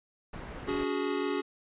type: low-pass noise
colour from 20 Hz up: pink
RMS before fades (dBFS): -42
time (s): 0.33-0.84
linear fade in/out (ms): 5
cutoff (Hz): 2000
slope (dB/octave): 12
type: chord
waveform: square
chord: C# suspended fourth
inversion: none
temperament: equal with one note detuned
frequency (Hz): 284.5 / 370 / 415.3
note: C#4 / F#4 / G#4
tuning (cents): +45 / 0 / 0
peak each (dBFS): -34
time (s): 0.67-1.42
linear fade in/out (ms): 20
effects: resampled to 8000 Hz